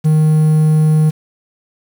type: tone with quantisation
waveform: triangle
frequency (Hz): 155.1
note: D#3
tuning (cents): -5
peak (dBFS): -6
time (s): 0.04-1.11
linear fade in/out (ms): 20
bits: 6
effects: none